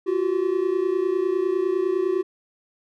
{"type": "tone pair together", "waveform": "triangle", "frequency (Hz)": [349.5, 379.4], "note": ["F4", "F#4"], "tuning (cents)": [1, 43], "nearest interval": "minor second", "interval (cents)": 142, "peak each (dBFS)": [-22, -20], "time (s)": [0.06, 2.23], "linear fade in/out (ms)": 20, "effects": []}